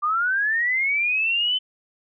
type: linear sweep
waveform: sine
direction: up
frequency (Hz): 1174.7 to 3060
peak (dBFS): -19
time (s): 0.02-1.59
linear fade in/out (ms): 20
effects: none